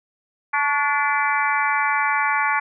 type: harmonic tone with a mistuned harmonic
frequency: 290 Hz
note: D4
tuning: 22 cents flat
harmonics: 3 / 4 / 5 / 6 / 7 / 8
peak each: -23 / -24 / -25 / -26 / -26 / -27 dBFS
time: 0.53-2.6 s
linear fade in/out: 10 ms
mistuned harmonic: 4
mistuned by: -53 cents
effects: none